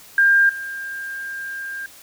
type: tone with level steps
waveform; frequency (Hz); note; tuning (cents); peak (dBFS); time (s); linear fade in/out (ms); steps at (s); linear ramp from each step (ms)
sine; 1600; G6; +35; -11 / -27; 0.18-1.86; 2; 0.49; 5
effects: white hiss -45 dBFS RMS until 2.02 s